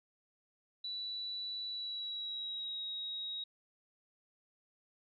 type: tone with pitch glide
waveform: sine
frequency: 3951 to 3797 Hz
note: B7 to A#7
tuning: 0 to +31 cents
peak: -38 dBFS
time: 0.84-3.44 s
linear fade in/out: 5 ms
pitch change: -69 cents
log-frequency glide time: 1.68-2.83 s
effects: none